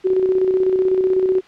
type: tone with tremolo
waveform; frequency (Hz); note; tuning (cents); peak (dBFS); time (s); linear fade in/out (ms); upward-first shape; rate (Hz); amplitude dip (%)
sine; 374.2; F#4; +20; -12; 0.04-1.41; 20; square; 16; 40
effects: white hiss -47 dBFS RMS until 1.47 s + low-pass 3000 Hz 12 dB/octave